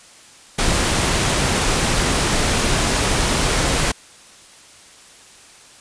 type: noise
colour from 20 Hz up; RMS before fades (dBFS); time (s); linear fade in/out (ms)
pink; -18; 0.58-3.92; 10
effects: white hiss -45 dBFS RMS until 5.8 s + resampled to 22050 Hz